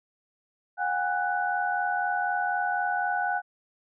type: tone cluster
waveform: sine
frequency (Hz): 725 / 809 / 1488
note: F#5 / G#5 / F#6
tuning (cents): -35 / -46 / +9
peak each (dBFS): -29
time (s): 0.77-3.42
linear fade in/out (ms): 50
effects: none